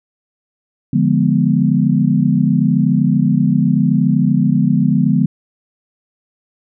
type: chord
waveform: sine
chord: D diminished seventh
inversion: none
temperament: equal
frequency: 146.83 / 174.61 / 207.7 / 246.9 Hz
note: D3 / F3 / Ab3 / Cb4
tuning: 0 / 0 / 0 / 0 cents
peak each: -16 dBFS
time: 0.93-5.26 s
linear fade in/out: 5 ms
effects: none